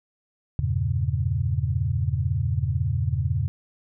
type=chord; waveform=sine; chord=E diminished seventh; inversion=none; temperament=equal with one note detuned; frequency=82.41 / 98.51 / 116.54 / 138.59 Hz; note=E2 / G2 / Bb2 / Db3; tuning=0 / +9 / 0 / 0 cents; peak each=-27 dBFS; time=0.59-3.48 s; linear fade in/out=0 ms; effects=none